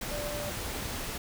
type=tone in noise; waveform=sine; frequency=587.3 Hz; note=D5; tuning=in tune; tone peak=-36 dBFS; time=0.11-0.5 s; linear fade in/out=5 ms; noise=pink; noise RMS=-36 dBFS; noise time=0.01-1.18 s; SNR=-3 dB; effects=none